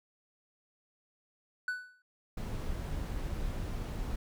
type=tone with exponential decay; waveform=triangle; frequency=1490 Hz; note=F#6; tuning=12 cents sharp; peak=-27 dBFS; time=1.68-2.02 s; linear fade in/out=2 ms; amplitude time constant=72 ms
type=noise; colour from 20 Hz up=brown; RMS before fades=-36 dBFS; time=2.37-4.16 s; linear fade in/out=5 ms
effects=none